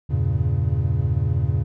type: chord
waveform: triangle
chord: E diminished seventh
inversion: none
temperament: equal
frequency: 82.41 / 98 / 116.54 / 138.59 Hz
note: E2 / G2 / Bb2 / Db3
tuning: 0 / 0 / 0 / 0 cents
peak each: -22 dBFS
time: 0.09-1.64 s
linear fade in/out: 20 ms
effects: none